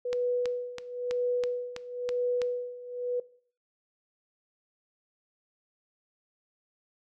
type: tone with tremolo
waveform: sine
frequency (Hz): 491.5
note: B4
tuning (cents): -8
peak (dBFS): -25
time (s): 0.05-3.2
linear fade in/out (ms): 5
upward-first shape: sine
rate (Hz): 1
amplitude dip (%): 85
type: click train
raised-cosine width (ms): 0.2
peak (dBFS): -19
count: 8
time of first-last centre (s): 0.13-2.418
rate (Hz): 3.06
effects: noise-tail reverb RT60 0.5 s tail -19 dB re dry